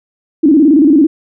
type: tone with vibrato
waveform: sine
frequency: 297.6 Hz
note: D4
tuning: 23 cents sharp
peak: -4 dBFS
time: 0.43-1.07 s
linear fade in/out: 10 ms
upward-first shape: square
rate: 18 Hz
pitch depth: 130 cents each way
effects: none